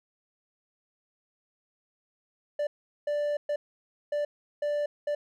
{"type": "tone bursts at uneven times", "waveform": "triangle", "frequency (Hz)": 587.3, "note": "D5", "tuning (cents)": 0, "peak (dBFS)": -24, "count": 6, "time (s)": [[2.59, 2.67], [3.07, 3.37], [3.49, 3.56], [4.12, 4.25], [4.62, 4.86], [5.07, 5.15]], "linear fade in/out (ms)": 5, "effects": []}